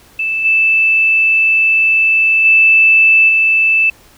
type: tone with level steps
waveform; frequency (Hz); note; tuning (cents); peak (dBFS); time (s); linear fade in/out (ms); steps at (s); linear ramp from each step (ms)
sine; 2637; E7; 0; -14 / -8 / -5 / -8; 0.19-3.9; 5; 0.44 / 2.44 / 3.28; 20
effects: pink hiss -45 dBFS RMS until 4.17 s